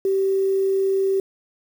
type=tone with quantisation; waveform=sine; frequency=387.1 Hz; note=G4; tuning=22 cents flat; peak=-17 dBFS; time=0.05-1.2 s; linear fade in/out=2 ms; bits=7; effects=none